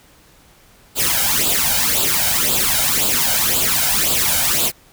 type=noise with flanger; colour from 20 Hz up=white; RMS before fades=-17 dBFS; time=0.95-4.72 s; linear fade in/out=50 ms; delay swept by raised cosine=0.25 to 1.35 ms; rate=1.9 Hz; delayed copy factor=+0.7; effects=pink hiss -50 dBFS RMS until 4.92 s